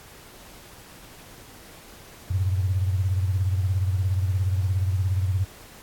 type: beating tone pair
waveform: sine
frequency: 92.5 / 109.5 Hz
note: F#2 / A2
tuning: 0 / -8 cents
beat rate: 17 Hz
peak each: -21 / -29 dBFS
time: 2.3-5.45 s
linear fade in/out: 10 ms
effects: pink hiss -47 dBFS RMS until 5.82 s + AAC 64 kbps